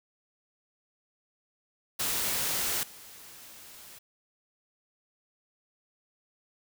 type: noise with level steps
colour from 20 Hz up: white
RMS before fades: -30 / -49 dBFS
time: 1.99-3.99 s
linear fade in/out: 10 ms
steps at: 2.83 s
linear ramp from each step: 2 ms
effects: none